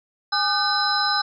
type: tone cluster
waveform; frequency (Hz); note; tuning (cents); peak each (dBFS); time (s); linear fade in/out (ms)
sine; 825 / 1213 / 1523 / 4036 / 5110; G#5 / D#6 / F#6 / B7 / D#8; -12 / -44 / +50 / +37 / +45; -25; 0.32-1.22; 10
effects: tanh soft clip ceiling -7 dBFS